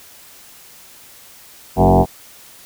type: tone with frequency modulation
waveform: sine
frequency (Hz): 294.8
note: D4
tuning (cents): +7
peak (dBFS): -8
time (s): 1.76-2.06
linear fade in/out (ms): 50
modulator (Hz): 90.8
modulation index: 6
effects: white hiss -43 dBFS RMS until 2.65 s